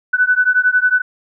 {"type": "beating tone pair", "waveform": "sine", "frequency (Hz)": [1490, 1501], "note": ["F#6", "F#6"], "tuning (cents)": [12, 24], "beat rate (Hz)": 11, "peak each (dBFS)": -14, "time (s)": [0.13, 1.02], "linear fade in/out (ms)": 10, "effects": []}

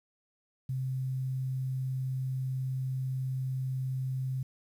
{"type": "tone with quantisation", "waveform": "sine", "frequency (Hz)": 130.81, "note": "C3", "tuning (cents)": 0, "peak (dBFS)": -30, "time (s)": [0.69, 4.43], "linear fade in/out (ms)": 5, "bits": 10, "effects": []}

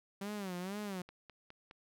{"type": "tone with vibrato", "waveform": "sawtooth", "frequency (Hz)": 192.9, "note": "G3", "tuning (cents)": -28, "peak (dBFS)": -35, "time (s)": [0.21, 1.02], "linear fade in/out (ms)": 5, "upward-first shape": "sine", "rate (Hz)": 2.1, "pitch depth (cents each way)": 150}
{"type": "click train", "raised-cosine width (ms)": 0.3, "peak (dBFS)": -36, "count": 4, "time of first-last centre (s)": [1.09, 1.711], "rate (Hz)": 4.83}
{"effects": []}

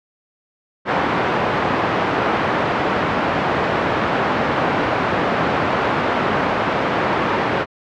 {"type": "band-pass noise", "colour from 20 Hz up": "white", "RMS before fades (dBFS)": -19, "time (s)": [0.85, 7.66], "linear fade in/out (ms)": 50, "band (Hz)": [110, 1200], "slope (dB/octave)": 12, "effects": ["low-pass 4000 Hz 12 dB/octave"]}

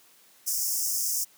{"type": "high-pass noise", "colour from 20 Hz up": "pink", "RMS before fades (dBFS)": -28, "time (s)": [0.46, 1.25], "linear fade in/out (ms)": 20, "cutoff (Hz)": 5200, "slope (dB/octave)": 96, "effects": ["white hiss -58 dBFS RMS until 1.37 s", "high-pass 150 Hz 12 dB/octave"]}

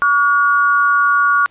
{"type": "tone pair together", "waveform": "sine", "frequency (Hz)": [1140.5, 1437], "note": ["C#6", "F6"], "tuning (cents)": [49, 49], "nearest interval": "major third", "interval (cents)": 400, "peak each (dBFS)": -13, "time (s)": [0.02, 1.46], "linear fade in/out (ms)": 0, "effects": ["pink hiss -51 dBFS RMS until 1.5 s", "resampled to 8000 Hz"]}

